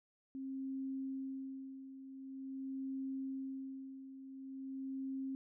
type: tone with tremolo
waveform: sine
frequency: 267.3 Hz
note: C4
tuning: 37 cents sharp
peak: -38 dBFS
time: 0.35-5.35 s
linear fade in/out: 0 ms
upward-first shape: sine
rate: 0.46 Hz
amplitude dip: 70%
effects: none